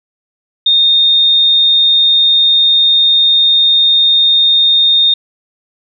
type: tone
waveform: sine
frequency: 3670 Hz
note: A#7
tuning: 28 cents flat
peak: -6 dBFS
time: 0.66-5.14 s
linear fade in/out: 5 ms
effects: none